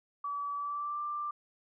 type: tone with pitch glide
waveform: sine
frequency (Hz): 1147 to 1182.7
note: D6 to D6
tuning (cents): -41 to +12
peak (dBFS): -33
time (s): 0.24-1.31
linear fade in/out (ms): 5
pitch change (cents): +53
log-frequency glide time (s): 0.55-1.01
effects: none